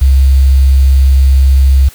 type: tone with quantisation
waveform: sine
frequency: 67 Hz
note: C2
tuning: 42 cents sharp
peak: -3 dBFS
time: 0.01-1.89 s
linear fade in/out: 10 ms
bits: 5
effects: white hiss -37 dBFS RMS until 1.94 s